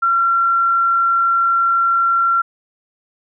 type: tone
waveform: sine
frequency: 1366 Hz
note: F6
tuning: 39 cents flat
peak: -12 dBFS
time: 0.02-2.42 s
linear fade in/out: 10 ms
effects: none